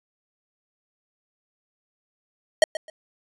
square tone with echo, 629 Hz, D#5, 19 cents sharp, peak -12 dBFS, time 2.62-2.64 s, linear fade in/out 2 ms, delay 130 ms, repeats 2, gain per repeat -14 dB, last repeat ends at 2.9 s, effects resampled to 24000 Hz

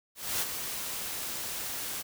white noise with ADSR envelope, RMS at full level -29 dBFS, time 0.15-2.03 s, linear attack 260 ms, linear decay 35 ms, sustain -7 dB, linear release 23 ms, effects none

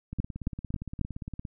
two click trains, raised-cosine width 5 ms, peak -15 / -24 dBFS, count 4 / 24, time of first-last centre 0.2-1.013 / 0.13-1.452 s, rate 3.69 / 17.4 Hz, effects none

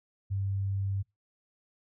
sine tone, 98 Hz, G2, in tune, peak -28 dBFS, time 0.3-1.03 s, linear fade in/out 20 ms, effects noise-tail reverb RT60 0.2 s tail -24 dB re dry

